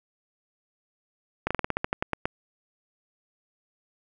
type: slowing click train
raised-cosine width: 0.5 ms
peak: -10 dBFS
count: 12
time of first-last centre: 1.47-2.255 s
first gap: 36 ms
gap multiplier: 1.13
effects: none